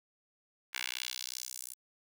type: tone with high-pass filter sweep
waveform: 10% pulse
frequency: 62.7 Hz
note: B1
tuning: 27 cents sharp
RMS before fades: -41 dBFS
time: 0.73-1.75 s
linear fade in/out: 20 ms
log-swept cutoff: 2000 to 9500 Hz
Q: 1.5
effects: none